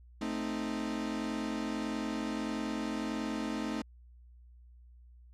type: chord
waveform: 40% pulse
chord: A diminished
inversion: none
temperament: equal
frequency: 220 / 261.6 / 311.1 Hz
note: A3 / C4 / Eb4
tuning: 0 / 0 / 0 cents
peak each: -36 / -38 / -37 dBFS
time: 0.21-3.82 s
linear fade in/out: 5 ms
effects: added 60 Hz sine -53 dBFS peak until 5.33 s + low-pass 7000 Hz 12 dB/octave